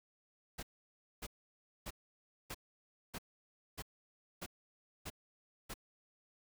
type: noise bursts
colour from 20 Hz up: pink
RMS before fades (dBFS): -44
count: 9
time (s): 0.58-5.741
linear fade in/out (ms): 10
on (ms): 49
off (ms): 590
effects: none